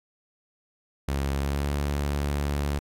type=tone with pitch glide; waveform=sawtooth; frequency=69.3 to 71.79 Hz; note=C#2 to D2; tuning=0 to -39 cents; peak=-21 dBFS; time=1.08-2.79 s; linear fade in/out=5 ms; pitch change=+61 cents; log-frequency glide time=1.35-1.71 s; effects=AAC 64 kbps